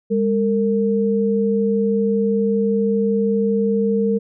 sine tone pair together, 202.9 / 456.3 Hz, G#3 / A#4, -40 / -37 cents, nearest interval octave + major second, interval 1403 cents, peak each -18 / -18 dBFS, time 0.1-4.19 s, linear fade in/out 20 ms, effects none

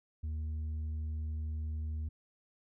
triangle tone with tanh clipping, 77.78 Hz, D#2, in tune, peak -35 dBFS, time 0.23-2.09 s, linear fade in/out 10 ms, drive 8 dB, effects none

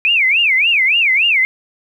sine tone with vibrato, 2400 Hz, D7, 37 cents sharp, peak -10 dBFS, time 0.05-1.45 s, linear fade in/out 0 ms, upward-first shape sine, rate 3.5 Hz, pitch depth 290 cents each way, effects 8-bit

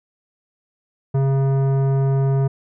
triangle tone with tanh clipping, 135.9 Hz, C#3, 34 cents flat, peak -17 dBFS, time 1.14-2.48 s, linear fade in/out 10 ms, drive 18 dB, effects none

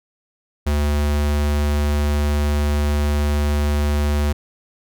square tone, 73.42 Hz, D2, in tune, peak -17 dBFS, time 0.66-4.33 s, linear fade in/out 10 ms, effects none

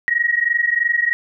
sine tone pair together, 1883 / 1906 Hz, A#6 / A#6, +17 / +38 cents, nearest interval unison, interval 21 cents, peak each -18 dBFS, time 0.08-1.13 s, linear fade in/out 0 ms, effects none

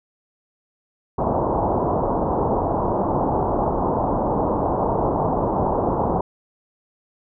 white low-pass noise, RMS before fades -21 dBFS, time 1.18-6.21 s, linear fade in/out 5 ms, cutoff 980 Hz, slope 48 dB/octave, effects none

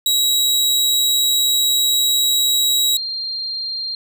sawtooth / sine tone pair in turn, 3859 / 4191 Hz, B7 / C8, -41 / +2 cents, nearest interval minor second, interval 143 cents, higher second, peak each -11 / -22 dBFS, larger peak first, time 0.06-2.97 / 2.97-3.95 s, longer first, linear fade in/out 2 ms, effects none

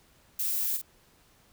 violet noise with echo, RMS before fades -30 dBFS, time 0.39-0.77 s, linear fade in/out 5 ms, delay 47 ms, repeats 1, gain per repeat -7 dB, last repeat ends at 0.817 s, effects pink hiss -62 dBFS RMS until 1.52 s

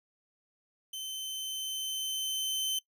sawtooth tone with level ramp, 3077 Hz, G7, 33 cents flat, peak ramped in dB -34 to -26 dBFS, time 0.93-2.79 s, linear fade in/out 5 ms, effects noise-tail reverb RT60 0.1 s tail -21 dB re dry

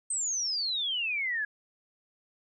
sine exponential sweep, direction down, 8400 to 1652 Hz, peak -28 dBFS, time 0.1-1.45 s, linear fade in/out 5 ms, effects none

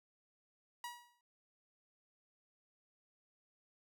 sawtooth tone with exponential decay, 962 Hz, B5, 46 cents flat, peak -37 dBFS, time 0.84-1.21 s, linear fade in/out 2 ms, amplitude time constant 79 ms, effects none

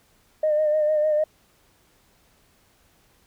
sine tone with vibrato, 610 Hz, D#5, 34 cents flat, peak -17 dBFS, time 0.43-1.24 s, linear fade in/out 5 ms, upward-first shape sine, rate 6.6 Hz, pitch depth 34 cents each way, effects tanh soft clip ceiling -13 dBFS + pink hiss -61 dBFS RMS until 3.26 s

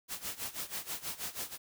white noise with tremolo, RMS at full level -37 dBFS, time 0.08-1.58 s, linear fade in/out 50 ms, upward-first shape sine, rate 6.2 Hz, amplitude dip 85%, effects none

